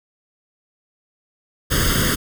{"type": "noise with comb filter", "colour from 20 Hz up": "pink", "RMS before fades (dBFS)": -18, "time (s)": [1.7, 2.16], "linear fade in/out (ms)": 20, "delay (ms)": 0.61, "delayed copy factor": 0.95, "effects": []}